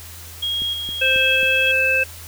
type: tone with tremolo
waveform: sine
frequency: 3275 Hz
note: G#7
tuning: 25 cents flat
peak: -20 dBFS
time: 0.42-1.72 s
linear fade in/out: 10 ms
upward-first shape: square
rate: 1.6 Hz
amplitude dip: 40%
type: click train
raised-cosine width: 3 ms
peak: -23 dBFS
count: 4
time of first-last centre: 0.62-1.431 s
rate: 3.7 Hz
type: harmonic tone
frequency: 523.3 Hz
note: C5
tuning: in tune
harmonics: 1 / 3 / 5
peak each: -24 / -22 / -16 dBFS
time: 1.01-2.04 s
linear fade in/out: 10 ms
effects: added 83 Hz sine -39 dBFS peak until 2.27 s + white hiss -39 dBFS RMS until 2.27 s